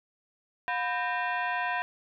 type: tone with frequency modulation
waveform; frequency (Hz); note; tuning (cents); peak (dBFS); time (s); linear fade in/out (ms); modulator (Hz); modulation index
sine; 138.59; C#3; 0; -27; 0.68-1.82; 0; 854; 2.4
effects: none